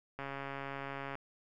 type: click train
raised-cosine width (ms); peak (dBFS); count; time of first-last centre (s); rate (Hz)
0.5; -26; 134; 0.19-1.154; 138
effects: none